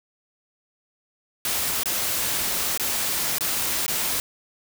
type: noise with dropouts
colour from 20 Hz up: white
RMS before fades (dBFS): -25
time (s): 1.45-4.2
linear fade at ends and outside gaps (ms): 1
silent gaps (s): 1.834-1.857 / 2.776-2.797 / 3.384-3.408 / 3.864-3.88
effects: none